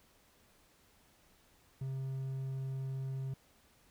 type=tone; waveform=triangle; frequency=133.5 Hz; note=C3; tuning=35 cents sharp; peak=-34 dBFS; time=1.81-3.34 s; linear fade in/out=5 ms; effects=pink hiss -67 dBFS RMS until 3.9 s